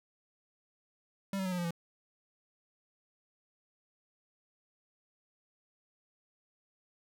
square tone with pitch steps, 196 / 190.31 / 184.79 / 179.42 / 174.21 / 169.16 Hz, G3 / F#3 / F#3 / F3 / F3 / E3, 0 / +49 / -2 / +47 / -4 / +45 cents, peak -33 dBFS, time 1.33-1.708 s, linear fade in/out 2 ms, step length 63 ms, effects none

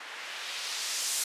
blue noise with low-pass filter sweep, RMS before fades -35 dBFS, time 0-1.24 s, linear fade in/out 5 ms, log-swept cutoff 1700 to 8800 Hz, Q 1, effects high-pass 400 Hz 12 dB/octave + resampled to 32000 Hz

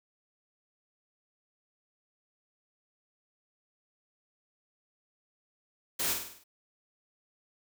white noise with echo, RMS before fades -31 dBFS, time 5.99-6.14 s, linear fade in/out 10 ms, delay 50 ms, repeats 6, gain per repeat -5 dB, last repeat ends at 6.44 s, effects none

